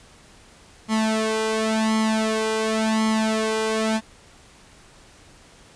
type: tone with flanger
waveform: sawtooth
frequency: 219.6 Hz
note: A3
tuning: 3 cents flat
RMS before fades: -22 dBFS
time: 0.88-4.01 s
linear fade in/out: 50 ms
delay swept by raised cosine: 0.95 to 2.05 ms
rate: 0.92 Hz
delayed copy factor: +0.85
effects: pink hiss -50 dBFS RMS until 5.75 s + resampled to 22050 Hz